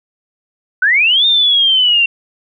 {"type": "linear two-way sweep", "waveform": "sine", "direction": "up then down", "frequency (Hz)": [1459, 3664, 2726], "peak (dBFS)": -8, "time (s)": [0.82, 2.06], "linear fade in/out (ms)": 5, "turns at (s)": 1.26, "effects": []}